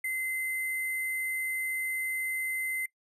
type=tone with sample-and-hold; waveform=sine; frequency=2063 Hz; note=C7; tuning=25 cents flat; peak=-29 dBFS; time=0.04-2.86 s; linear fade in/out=5 ms; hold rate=11025 Hz; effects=noise-tail reverb RT60 0.1 s tail -22 dB re dry + resampled to 32000 Hz